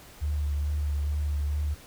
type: tone with vibrato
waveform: sine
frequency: 73.42 Hz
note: D2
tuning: in tune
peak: -25 dBFS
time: 0.21-1.75 s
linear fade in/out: 20 ms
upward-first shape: sine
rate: 2.3 Hz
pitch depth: 24 cents each way
effects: pink hiss -50 dBFS RMS until 1.86 s